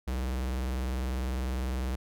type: tone with vibrato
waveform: square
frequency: 64.2 Hz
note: C2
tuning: 32 cents flat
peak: -30 dBFS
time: 0.07-1.96 s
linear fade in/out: 10 ms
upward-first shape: triangle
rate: 20 Hz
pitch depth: 150 cents each way
effects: none